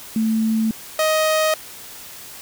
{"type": "tone pair in turn", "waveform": ["sine", "sawtooth"], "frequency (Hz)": [221.5, 626.5], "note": ["A3", "D#5"], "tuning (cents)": [12, 12], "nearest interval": "octave + tritone", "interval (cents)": 1800, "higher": "second", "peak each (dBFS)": [-16, -12], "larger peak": "second", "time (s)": [[0.16, 0.71], [0.99, 1.54]], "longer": "neither", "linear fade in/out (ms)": 2, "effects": ["white hiss -38 dBFS RMS until 2.41 s"]}